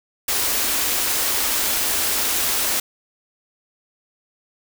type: band-stop noise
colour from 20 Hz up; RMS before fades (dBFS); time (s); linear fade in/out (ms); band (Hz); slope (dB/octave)
white; -21; 0.28-2.8; 5; 100 to 210; 48
effects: none